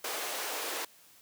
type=high-pass noise; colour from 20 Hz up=pink; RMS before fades=-36 dBFS; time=0.04-0.85 s; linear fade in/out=5 ms; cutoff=410 Hz; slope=24 dB/octave; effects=white hiss -59 dBFS RMS until 1.21 s + high-pass 80 Hz 12 dB/octave